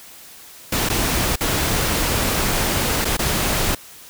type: noise with dropouts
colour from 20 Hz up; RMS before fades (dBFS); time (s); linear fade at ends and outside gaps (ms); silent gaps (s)
pink; -20; 0.72-3.75; 5; 0.89-0.898 / 1.358-1.407 / 3.047-3.052 / 3.17-3.19
effects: white hiss -42 dBFS RMS until 4.09 s